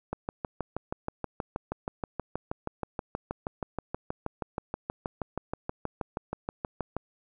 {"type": "click train", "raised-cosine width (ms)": 1, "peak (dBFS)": -17, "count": 44, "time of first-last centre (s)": [0.13, 6.966], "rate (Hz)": 6.29, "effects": []}